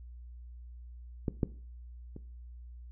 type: clicks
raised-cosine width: 3 ms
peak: -17 / -14 / -30 dBFS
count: 3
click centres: 1.282 / 1.432 / 2.164 s
effects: noise-tail reverb RT60 0.4 s tail -17 dB re dry + added 60 Hz sine -45 dBFS peak until 2.91 s